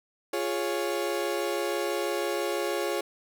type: chord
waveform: 35% pulse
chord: Db major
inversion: first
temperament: equal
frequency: 349.2 / 415.3 / 554.4 Hz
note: F4 / Ab4 / Db5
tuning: 0 / 0 / 0 cents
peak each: -30 dBFS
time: 0.33-3.01 s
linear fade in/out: 5 ms
effects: none